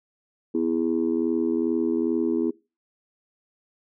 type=chord; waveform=sine; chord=E major; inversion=second; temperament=just; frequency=247.2 / 329.6 / 412 Hz; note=B3 / E4 / G#4; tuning=+2 / 0 / -14 cents; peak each=-25 / -23 / -27 dBFS; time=0.54-2.51 s; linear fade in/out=10 ms; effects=noise-tail reverb RT60 0.3 s tail -23 dB re dry + tanh soft clip ceiling -13 dBFS